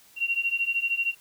sine beating tone pair, 2744 / 2757 Hz, F7 / F7, -31 / -23 cents, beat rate 13 Hz, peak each -28 / -26 dBFS, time 0.16-1.15 s, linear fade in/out 50 ms, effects white hiss -56 dBFS RMS until 1.2 s

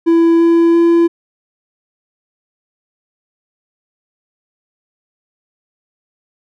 triangle tone with pitch steps, 333.3 / 335.6 / 338 Hz, E4 / E4 / E4, +19 / +31 / +43 cents, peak -5 dBFS, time 0.06-1.08 s, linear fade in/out 20 ms, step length 340 ms, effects none

